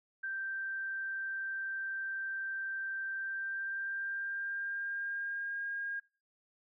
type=tone with pitch glide; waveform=sine; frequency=1568 to 1621.4 Hz; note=G6 to G#6; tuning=0 to -42 cents; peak=-35 dBFS; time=0.23-6 s; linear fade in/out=10 ms; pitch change=+58 cents; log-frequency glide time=3.13-5.66 s; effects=noise-tail reverb RT60 0.3 s tail -20 dB re dry